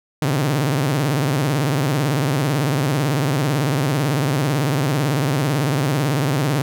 sawtooth tone with vibrato, 140.9 Hz, C#3, 29 cents sharp, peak -13 dBFS, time 0.22-6.62 s, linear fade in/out 2 ms, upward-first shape sine, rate 18 Hz, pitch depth 190 cents each way, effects none

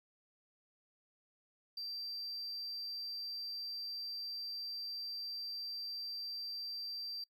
triangle tone, 4697 Hz, D8, 1 cent flat, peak -38 dBFS, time 1.77-7.24 s, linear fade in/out 5 ms, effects noise-tail reverb RT60 0.1 s tail -24 dB re dry + tanh soft clip ceiling -35 dBFS

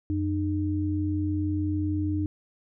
sine tone pair together, 91.2 / 304.4 Hz, F#2 / D#4, -24 / -38 cents, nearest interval octave + major sixth, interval 2086 cents, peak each -27 dBFS, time 0.1-2.26 s, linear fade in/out 0 ms, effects none

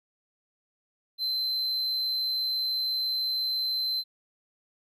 triangle tone, 4083 Hz, C8, 43 cents flat, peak -25 dBFS, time 1.18-4.04 s, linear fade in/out 50 ms, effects none

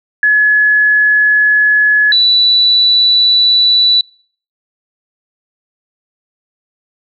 sine tone pair in turn, 1700 / 3958 Hz, G#6 / B7, +40 / +3 cents, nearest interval octave + minor third, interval 1463 cents, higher second, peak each -6 dBFS, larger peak neither, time 0.23-2.12 / 2.12-4.01 s, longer neither, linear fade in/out 2 ms, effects noise-tail reverb RT60 0.5 s tail -26 dB re dry

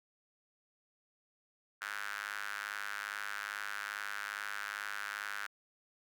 square tone with high-pass filter, 51.2 Hz, G#1, 24 cents flat, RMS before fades -41 dBFS, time 1.81-5.47 s, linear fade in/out 10 ms, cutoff 1500 Hz, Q 4.6, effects none

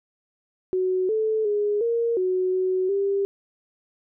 sine tone with pitch steps, 371 / 437 / 414.1 / 465.7 / 369.5 / 372.2 / 396.6 Hz, F#4 / A4 / G#4 / A#4 / F#4 / F#4 / G4, +5 / -12 / -5 / -2 / -2 / +10 / +20 cents, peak -20 dBFS, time 0.73-3.25 s, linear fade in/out 0 ms, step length 360 ms, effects none

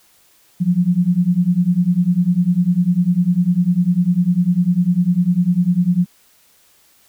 sine beating tone pair, 172 / 182 Hz, F3 / F#3, -26 / -28 cents, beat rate 10 Hz, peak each -16 / -15 dBFS, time 0.6-6.06 s, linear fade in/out 20 ms, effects white hiss -54 dBFS RMS until 7.08 s

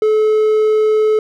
triangle tone, 431.3 Hz, A4, 35 cents flat, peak -8 dBFS, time 0.02-1.19 s, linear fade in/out 2 ms, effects none

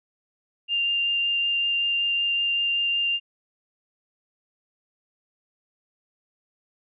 sine tone with vibrato, 2794 Hz, F7, in tune, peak -21 dBFS, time 0.68-3.2 s, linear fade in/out 50 ms, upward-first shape triangle, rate 5.3 Hz, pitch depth 8 cents each way, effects none

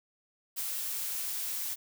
blue noise with ADSR envelope, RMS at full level -33 dBFS, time 0.56-1.76 s, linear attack 28 ms, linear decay 29 ms, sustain -2 dB, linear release 31 ms, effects none

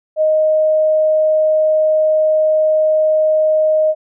sine tone, 622.3 Hz, D#5, in tune, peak -10 dBFS, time 0.16-3.95 s, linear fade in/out 50 ms, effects none

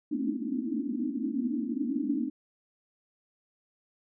white band-pass noise, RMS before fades -31 dBFS, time 0.11-2.3 s, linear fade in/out 5 ms, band 220 to 310 Hz, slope 96 dB/octave, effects none

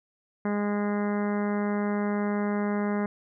harmonic tone, 205.8 Hz, G#3, 16 cents flat, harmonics 1 / 2 / 3 / 4 / 5 / 6 / 7 / 8 / 9 / 10, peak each -26 / -32 / -36 / -38 / -40 / -42 / -43 / -44 / -45 / -46 dBFS, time 0.45-3.06 s, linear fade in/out 2 ms, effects none

